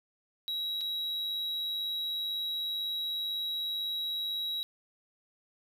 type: tone with dropouts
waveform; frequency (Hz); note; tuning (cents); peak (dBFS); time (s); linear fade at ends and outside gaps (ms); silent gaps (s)
triangle; 3866; B7; -38; -30; 0.48-4.63; 0; 0.809-0.813
effects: none